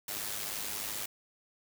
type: noise with amplitude modulation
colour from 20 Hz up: white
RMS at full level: -35 dBFS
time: 0.08-1.06 s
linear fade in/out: 5 ms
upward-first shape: sine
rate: 103 Hz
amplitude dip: 55%
effects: none